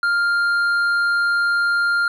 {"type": "tone with hard clipping", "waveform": "triangle", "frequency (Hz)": 1400, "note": "F6", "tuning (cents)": 4, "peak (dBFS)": -17, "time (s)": [0.03, 2.08], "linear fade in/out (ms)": 2, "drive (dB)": 8, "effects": ["resampled to 22050 Hz"]}